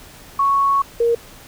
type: tone pair in turn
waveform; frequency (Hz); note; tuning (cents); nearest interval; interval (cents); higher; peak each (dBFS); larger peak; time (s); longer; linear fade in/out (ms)
sine; 1108.7 / 467.9; C#6 / A#4; 0 / +6; octave + minor third; 1494; first; -13; neither; 0.39-0.82 / 1-1.15; first; 5
effects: pink hiss -42 dBFS RMS until 1.47 s